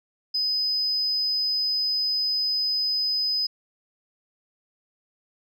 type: tone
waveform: sine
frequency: 5020 Hz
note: D#8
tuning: 15 cents sharp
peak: -21 dBFS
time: 0.34-3.47 s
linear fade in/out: 10 ms
effects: tanh soft clip ceiling -17 dBFS